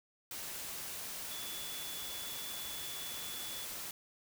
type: tone in noise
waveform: sine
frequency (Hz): 3440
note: A7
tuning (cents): -40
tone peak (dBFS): -46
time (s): 1.31-3.65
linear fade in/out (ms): 2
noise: white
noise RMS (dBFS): -43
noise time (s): 0.31-3.91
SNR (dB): -6
effects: none